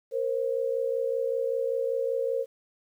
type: tone pair together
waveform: sine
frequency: 466.2 / 531.4 Hz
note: A#4 / C5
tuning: 0 / +27 cents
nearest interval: major second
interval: 227 cents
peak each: -28 dBFS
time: 0.11-2.46 s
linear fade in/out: 50 ms
effects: 10-bit